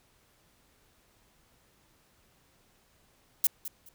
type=noise with echo; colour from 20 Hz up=violet; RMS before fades=-23 dBFS; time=3.44-3.47 s; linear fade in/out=2 ms; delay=210 ms; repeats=2; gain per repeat=-14 dB; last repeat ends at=3.89 s; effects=pink hiss -66 dBFS RMS until 3.94 s